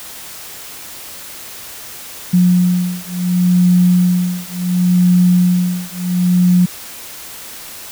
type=beating tone pair; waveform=sine; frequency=178.9 / 179.6 Hz; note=F3 / F3; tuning=+42 / +49 cents; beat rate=0.7 Hz; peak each=-13 dBFS; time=2.33-6.66 s; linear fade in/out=10 ms; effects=white hiss -32 dBFS RMS until 7.91 s